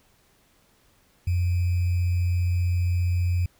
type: tone with sample-and-hold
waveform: sine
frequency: 88.5 Hz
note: F2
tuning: 23 cents sharp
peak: -20 dBFS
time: 1.27-3.46 s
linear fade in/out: 5 ms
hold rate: 2450 Hz
effects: pink hiss -62 dBFS RMS until 3.59 s